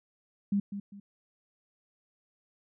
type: tone with echo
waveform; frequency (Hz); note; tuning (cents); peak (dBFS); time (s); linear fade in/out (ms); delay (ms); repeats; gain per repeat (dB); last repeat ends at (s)
sine; 200.9; G3; +43; -24; 0.52-0.6; 5; 200; 2; -10; 1
effects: none